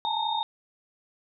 sine tone cluster, 839 / 889 / 922 / 3685 Hz, G#5 / A5 / A#5 / A#7, +17 / +18 / -19 / -21 cents, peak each -31 dBFS, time 0.05-0.43 s, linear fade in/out 0 ms, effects none

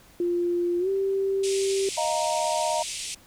sine tone with pitch glide, 349 to 389.5 Hz, F4 to G4, -1 to -11 cents, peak -22 dBFS, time 0.2-1.89 s, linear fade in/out 2 ms, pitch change +190 cents, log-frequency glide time 0.79-0.89 s
white band-pass noise, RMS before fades -34 dBFS, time 1.43-3.15 s, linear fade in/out 10 ms, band 2200 to 9400 Hz, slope 48 dB/octave
sine chord, Eb suspended second, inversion none, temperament equal, 622.3 / 698.5 / 932.3 Hz, Eb5 / F5 / Bb5, 0 / 0 / 0 cents, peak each -27 / -29 / -27 dBFS, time 1.97-2.83 s, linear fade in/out 10 ms
effects pink hiss -54 dBFS RMS until 3.26 s

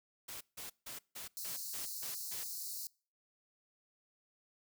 white noise bursts, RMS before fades -46 dBFS, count 8, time 0.28-2.44 s, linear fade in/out 10 ms, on 130 ms, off 160 ms
white high-pass noise, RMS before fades -43 dBFS, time 1.37-2.87 s, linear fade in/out 0 ms, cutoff 4100 Hz, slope 96 dB/octave
effects noise-tail reverb RT60 0.4 s tail -25 dB re dry

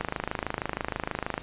click train, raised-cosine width 0.5 ms, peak -13 dBFS, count 37, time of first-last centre 0.01-1.379 s, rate 26.3 Hz, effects pink hiss -46 dBFS RMS until 1.42 s + resampled to 8000 Hz

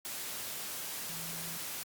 sine tone in noise, 166 Hz, E3, 12 cents sharp, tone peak -47 dBFS, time 1.09-1.57 s, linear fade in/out 0 ms, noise white, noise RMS -40 dBFS, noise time 0.05-1.83 s, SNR -10 dB, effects high-pass 100 Hz 12 dB/octave + Opus 48 kbps

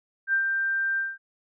sine tone with ADSR envelope, 1575 Hz, G6, 8 cents sharp, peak -19 dBFS, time 0.27-1.18 s, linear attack 62 ms, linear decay 93 ms, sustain -4 dB, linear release 200 ms, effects none

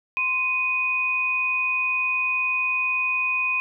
sine tone pair together, 1039.3 / 2489 Hz, C6 / D#7, -12 / 0 cents, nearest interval octave + minor third, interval 1512 cents, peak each -30 / -21 dBFS, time 0.17-3.6 s, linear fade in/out 0 ms, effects none

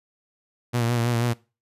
sawtooth tone with vibrato, 118.7 Hz, A#2, 32 cents sharp, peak -17 dBFS, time 0.73-1.34 s, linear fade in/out 20 ms, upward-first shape triangle, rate 6.2 Hz, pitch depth 55 cents each way, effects noise-tail reverb RT60 0.3 s tail -21 dB re dry + resampled to 32000 Hz

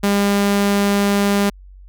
sawtooth tone, 201.4 Hz, G3, 47 cents sharp, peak -10 dBFS, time 0.03-1.5 s, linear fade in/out 10 ms, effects added 47 Hz sine -38 dBFS peak until 1.88 s

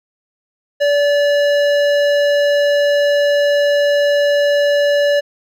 triangle tone with hard clipping, 577 Hz, D5, 31 cents flat, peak -13 dBFS, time 0.8-5.21 s, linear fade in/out 20 ms, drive 18 dB, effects none

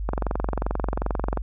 click train, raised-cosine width 1 ms, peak -11 dBFS, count 30, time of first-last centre 0.09-1.373 s, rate 22.6 Hz, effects added 50 Hz sine -26 dBFS peak until 1.42 s

